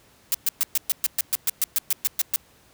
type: noise bursts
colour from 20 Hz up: blue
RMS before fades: -21 dBFS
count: 15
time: 0.32-2.36 s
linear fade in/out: 0 ms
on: 24 ms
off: 120 ms
effects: pink hiss -56 dBFS RMS until 2.73 s + high-pass 60 Hz 12 dB/octave